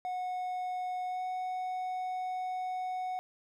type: tone with pitch glide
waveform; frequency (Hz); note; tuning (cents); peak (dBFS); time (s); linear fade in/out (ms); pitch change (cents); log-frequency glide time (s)
triangle; 732 to 738.8; F#5 to F#5; -19 to -3; -31; 0.05-3.19; 0; +16; 1.07-1.23
effects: none